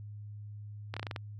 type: slowing click train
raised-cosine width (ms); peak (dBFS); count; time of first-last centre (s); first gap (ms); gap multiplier
0.3; -21; 7; 0.94-1.162; 26; 1.14
effects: added 104 Hz sine -42 dBFS peak until 1.39 s